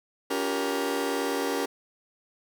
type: chord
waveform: sawtooth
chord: G half-diminished seventh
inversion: second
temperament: just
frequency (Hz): 282.2 / 352.8 / 392 / 470.4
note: Db4 / F4 / G4 / Bb4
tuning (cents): +31 / +18 / 0 / +16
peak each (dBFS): -27 / -33 / -27 / -27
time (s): 0.3-1.66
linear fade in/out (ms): 10
effects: none